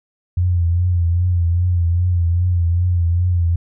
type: tone with vibrato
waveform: sine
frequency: 87.31 Hz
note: F2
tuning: in tune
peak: -13 dBFS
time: 0.37-3.56 s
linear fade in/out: 5 ms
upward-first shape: triangle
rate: 2.5 Hz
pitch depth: 70 cents each way
effects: none